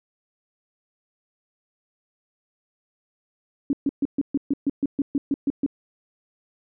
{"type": "tone bursts", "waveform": "sine", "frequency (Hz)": 279.9, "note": "C#4", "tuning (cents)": 17, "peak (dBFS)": -18, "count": 13, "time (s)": [3.7, 5.663], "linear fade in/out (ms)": 2, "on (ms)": 31, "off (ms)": 130, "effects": []}